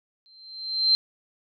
sine tone with exponential growth, 4127 Hz, C8, 25 cents flat, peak -14 dBFS, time 0.26-0.95 s, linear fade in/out 0 ms, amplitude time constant 150 ms, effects none

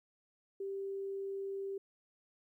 sine tone, 392 Hz, G4, in tune, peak -37 dBFS, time 0.6-1.78 s, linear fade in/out 5 ms, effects 13-bit

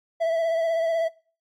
triangle tone with vibrato, 659.3 Hz, E5, in tune, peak -18 dBFS, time 0.2-1.09 s, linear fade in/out 20 ms, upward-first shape triangle, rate 16 Hz, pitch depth 33 cents each way, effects noise-tail reverb RT60 0.4 s tail -22 dB re dry + AAC 64 kbps

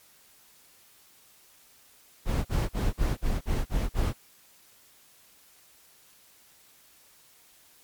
brown noise bursts, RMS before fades -25 dBFS, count 8, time 2.25-4.137 s, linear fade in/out 50 ms, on 200 ms, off 41 ms, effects white hiss -58 dBFS RMS until 7.83 s + MP3 96 kbps

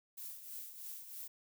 violet noise with tremolo, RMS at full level -45 dBFS, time 0.17-1.28 s, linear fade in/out 10 ms, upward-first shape triangle, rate 3.1 Hz, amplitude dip 65%, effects none

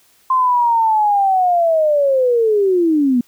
sine linear sweep, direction down, 1048 to 235 Hz, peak -11 dBFS, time 0.3-3.21 s, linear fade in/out 5 ms, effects white hiss -54 dBFS RMS until 3.27 s

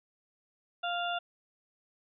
harmonic tone, 698.5 Hz, F5, in tune, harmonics 1 / 2 / 4 / 5, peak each -33 / -36 / -39 / -40 dBFS, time 0.83-1.19 s, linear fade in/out 10 ms, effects none

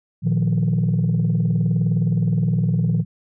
sine chord, Bb suspended fourth, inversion none, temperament just, 116.54 / 155.39 / 174.81 Hz, Bb2 / Eb3 / F3, 0 / -2 / +2 cents, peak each -19 dBFS, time 0.22-3.05 s, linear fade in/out 50 ms, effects tanh soft clip ceiling -12 dBFS

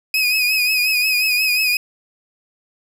30% pulse tone with vibrato, 2510 Hz, D#7, 15 cents sharp, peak -12 dBFS, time 0.14-1.77 s, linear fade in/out 2 ms, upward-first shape triangle, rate 5.6 Hz, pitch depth 63 cents each way, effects none

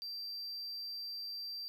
triangle tone, 4699 Hz, D8, in tune, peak -39 dBFS, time 0.02-1.68 s, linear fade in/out 0 ms, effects none

